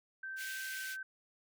sine tone with pitch glide, 1555 to 1544.3 Hz, G6 to G6, -14 to -26 cents, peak -40 dBFS, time 0.23-1.03 s, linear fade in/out 5 ms, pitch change -12 cents, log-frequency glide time 0.63-0.82 s
pink high-pass noise, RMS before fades -46 dBFS, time 0.36-0.97 s, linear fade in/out 50 ms, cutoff 1900 Hz, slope 48 dB/octave
effects none

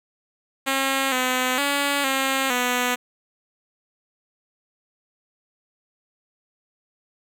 5% pulse tone with pitch steps, 270 / 254.5 / 283.4 / 268.1 / 247.5 Hz, C#4 / C4 / C#4 / C4 / B3, -45 / -48 / +38 / +42 / +4 cents, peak -9 dBFS, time 0.66-2.96 s, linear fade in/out 20 ms, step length 460 ms, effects none

